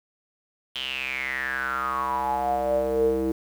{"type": "tone with band-pass filter sweep", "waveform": "square", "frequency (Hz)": 65.41, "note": "C2", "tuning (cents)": 0, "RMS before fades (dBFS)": -26, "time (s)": [0.75, 3.32], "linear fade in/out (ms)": 5, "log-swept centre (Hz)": [3200, 360], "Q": 9.8, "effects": ["8-bit"]}